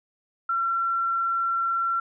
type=tone; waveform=sine; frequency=1359 Hz; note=F6; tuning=48 cents flat; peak=-22 dBFS; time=0.49-2 s; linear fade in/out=5 ms; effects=none